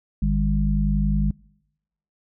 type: harmonic tone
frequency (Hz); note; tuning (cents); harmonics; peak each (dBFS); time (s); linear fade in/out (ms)
50.8; G#1; -38; 1 / 3 / 4; -20 / -24 / -24; 0.22-1.31; 5
effects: noise-tail reverb RT60 0.9 s tail -26 dB re dry